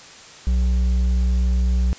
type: tone with hard clipping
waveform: sine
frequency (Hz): 61.74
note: B1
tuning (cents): 0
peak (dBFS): -17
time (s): 0.47-1.93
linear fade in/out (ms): 0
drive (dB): 5
effects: white hiss -42 dBFS RMS until 1.98 s + resampled to 16000 Hz